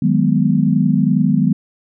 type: chord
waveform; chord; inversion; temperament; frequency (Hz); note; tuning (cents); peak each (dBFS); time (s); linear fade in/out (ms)
sine; G# minor seventh; second; equal; 155.56 / 185 / 207.7 / 246.9; D#3 / F#3 / G#3 / B3; 0 / 0 / 0 / 0; -17; 0.02-1.53; 5
effects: none